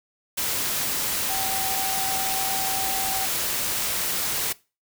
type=tone in noise; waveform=sine; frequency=770 Hz; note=G5; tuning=31 cents flat; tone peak=-29 dBFS; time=1.29-3.26 s; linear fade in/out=10 ms; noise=white; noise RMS=-26 dBFS; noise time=0.37-4.53 s; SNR=-6 dB; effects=noise-tail reverb RT60 0.3 s tail -21 dB re dry